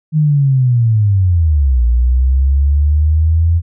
sine linear two-way sweep, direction down then up, 157.2 to 58.27 to 85.2 Hz, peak -8 dBFS, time 0.12-3.62 s, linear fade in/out 50 ms, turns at 1.84 s, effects none

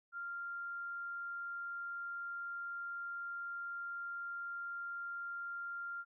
sine tone, 1392 Hz, F6, 6 cents flat, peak -40 dBFS, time 0.12-6.05 s, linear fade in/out 50 ms, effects none

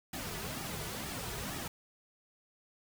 pink noise with flanger, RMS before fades -40 dBFS, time 0.13-1.68 s, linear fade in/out 5 ms, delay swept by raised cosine 1.9 to 3.8 ms, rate 2.1 Hz, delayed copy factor -0.7, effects none

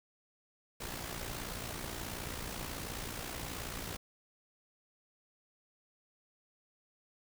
pink noise with amplitude modulation, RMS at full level -39 dBFS, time 0.8-3.97 s, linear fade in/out 10 ms, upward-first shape sine, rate 58.6 Hz, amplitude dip 55%, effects none

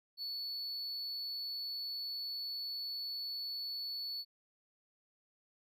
triangle tone, 4435 Hz, C#8, in tune, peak -37 dBFS, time 0.17-4.25 s, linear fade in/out 50 ms, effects none

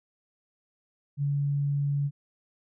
sine tone, 142.4 Hz, C#3, 47 cents sharp, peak -24 dBFS, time 1.17-2.11 s, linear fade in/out 50 ms, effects none

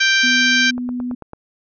harmonic tone, 784 Hz, G5, in tune, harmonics 2 / 3 / 4 / 5 / 6 / 7 / 8, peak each -15 / -19 / -21 / -23 / -25 / -26 / -27 dBFS, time 0-0.71 s, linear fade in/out 10 ms
sine tone, 246.9 Hz, B3, in tune, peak -21 dBFS, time 0.23-1.15 s, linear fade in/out 10 ms
click train, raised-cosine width 1 ms, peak -19 dBFS, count 6, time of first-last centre 0.78-1.334 s, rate 9.03 Hz
effects none

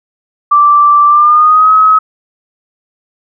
sine tone with pitch glide, 1171 to 1277 Hz, D6 to D#6, -5 to +45 cents, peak -3 dBFS, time 0.51-1.99 s, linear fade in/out 10 ms, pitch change +150 cents, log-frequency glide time 1.07-1.72 s, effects none

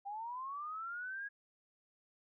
sine linear sweep, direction up, 784 to 1661.2 Hz, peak -40 dBFS, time 0.05-1.29 s, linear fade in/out 20 ms, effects none

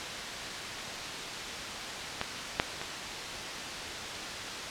clicks, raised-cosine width 0.3 ms, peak -13 / -7 / -19 dBFS, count 3, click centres 2.214 / 2.599 / 2.815 s, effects white hiss -36 dBFS RMS until 4.7 s + low-pass 5000 Hz 12 dB/octave

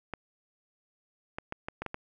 clicks, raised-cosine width 0.5 ms, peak -20 dBFS, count 7, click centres 0.137 / 1.385 / 1.524 / 1.685 / 1.82 / 1.863 / 1.944 s, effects none

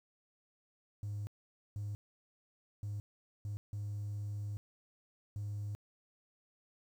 triangle tone bursts at uneven times, 103.1 Hz, G#2, 12 cents flat, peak -34 dBFS, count 6, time 1.03-1.27 / 1.76-1.95 / 2.83-3 / 3.45-3.57 / 3.73-4.57 / 5.36-5.75 s, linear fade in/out 0 ms, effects tanh soft clip ceiling -33 dBFS + 11-bit

